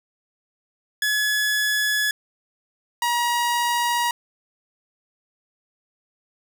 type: tone pair in turn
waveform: sawtooth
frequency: 1700 / 954.1 Hz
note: G#6 / A#5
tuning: +40 / +40 cents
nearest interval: minor seventh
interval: 1000 cents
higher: first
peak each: -16 dBFS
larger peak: neither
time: 1.02-2.11 / 3.02-4.11 s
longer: neither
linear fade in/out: 2 ms
effects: none